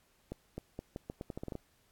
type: accelerating click train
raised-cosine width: 2 ms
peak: -26 dBFS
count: 12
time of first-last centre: 0.32-1.554 s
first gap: 260 ms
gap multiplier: 0.81
effects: pink hiss -70 dBFS RMS until 1.91 s + AAC 64 kbps